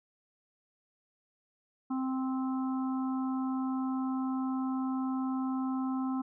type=harmonic tone; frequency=261.6 Hz; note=C4; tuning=in tune; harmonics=1 / 3 / 4 / 5; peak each=-30 / -42 / -43 / -45 dBFS; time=1.9-6.22 s; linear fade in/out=10 ms; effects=none